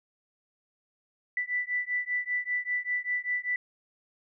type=beating tone pair; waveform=sine; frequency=1975.5 / 1980.6 Hz; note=B6 / B6; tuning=0 / +4 cents; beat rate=5.1 Hz; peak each=-31 dBFS; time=1.37-3.56 s; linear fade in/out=2 ms; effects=none